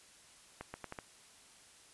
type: accelerating click train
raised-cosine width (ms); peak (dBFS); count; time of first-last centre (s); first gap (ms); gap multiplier
0.5; -27; 5; 0.61-0.988; 130; 0.79
effects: white hiss -60 dBFS RMS until 1.93 s + resampled to 24000 Hz